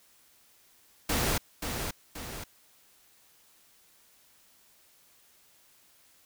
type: noise with echo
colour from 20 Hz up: pink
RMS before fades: -28 dBFS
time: 1.09-1.38 s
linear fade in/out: 5 ms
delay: 530 ms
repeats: 2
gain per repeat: -6 dB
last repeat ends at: 2.44 s
effects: white hiss -62 dBFS RMS until 6.25 s